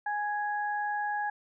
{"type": "tone pair together", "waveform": "sine", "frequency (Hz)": [830.6, 1661.2], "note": ["G#5", "G#6"], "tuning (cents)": [0, 0], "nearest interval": "octave", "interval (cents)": 1200, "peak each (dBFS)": [-30, -34], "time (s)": [0.06, 1.3], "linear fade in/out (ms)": 5, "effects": []}